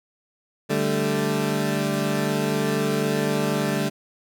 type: chord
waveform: 20% pulse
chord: D suspended fourth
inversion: none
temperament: equal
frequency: 146.83 / 196 / 220 Hz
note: D3 / G3 / A3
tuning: 0 / 0 / 0 cents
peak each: -21 dBFS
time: 0.69-3.9 s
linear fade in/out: 20 ms
effects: none